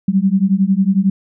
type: beating tone pair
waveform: sine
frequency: 187.8 / 198.8 Hz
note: F#3 / G3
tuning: +26 / +25 cents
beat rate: 11 Hz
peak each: -14 dBFS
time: 0.08-1.1 s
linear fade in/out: 5 ms
effects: none